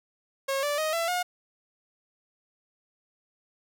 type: tone with pitch steps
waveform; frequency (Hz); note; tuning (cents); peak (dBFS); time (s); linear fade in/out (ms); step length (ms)
sawtooth; 544 / 583 / 624.9 / 669.7 / 717.8; C#5 / D5 / D#5 / E5 / F5; -33 / -13 / +7 / +27 / +47; -22; 0.48-1.23; 10; 150
effects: none